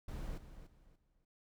brown noise with echo, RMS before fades -42 dBFS, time 0.08-0.38 s, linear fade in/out 5 ms, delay 290 ms, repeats 3, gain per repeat -11 dB, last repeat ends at 1.25 s, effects none

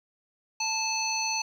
harmonic tone with a mistuned harmonic, 871 Hz, A5, 18 cents flat, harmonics 1 / 3 / 5 / 7, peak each -32 / -32 / -32 / -32 dBFS, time 0.6-1.42 s, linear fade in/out 5 ms, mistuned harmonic 1, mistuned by +23 cents, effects 9-bit

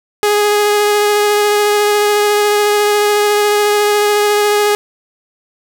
sawtooth tone with vibrato, 415.3 Hz, G#4, in tune, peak -6 dBFS, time 0.23-4.75 s, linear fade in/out 0 ms, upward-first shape sine, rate 14 Hz, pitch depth 11 cents each way, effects 7-bit

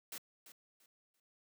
white noise with echo, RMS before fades -45 dBFS, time 0.12-0.18 s, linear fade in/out 2 ms, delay 340 ms, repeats 3, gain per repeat -12 dB, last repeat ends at 1.2 s, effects high-pass 150 Hz 12 dB/octave

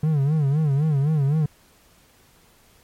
triangle tone with vibrato, 146.9 Hz, D3, 1 cent sharp, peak -15 dBFS, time 0.03-1.46 s, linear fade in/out 5 ms, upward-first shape sine, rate 3.9 Hz, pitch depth 140 cents each way, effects pink hiss -56 dBFS RMS until 2.83 s + MP3 64 kbps

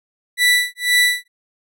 30% pulse tone with tremolo, 1970 Hz, B6, 5 cents flat, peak -8 dBFS, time 0.37-1.28 s, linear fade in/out 50 ms, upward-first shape sine, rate 2 Hz, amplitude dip 100%, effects none

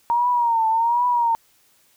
sine tone with vibrato, 933 Hz, A#5, 1 cent sharp, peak -16 dBFS, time 0.1-1.35 s, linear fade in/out 0 ms, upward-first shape triangle, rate 1.3 Hz, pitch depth 100 cents each way, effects white hiss -59 dBFS RMS until 1.96 s

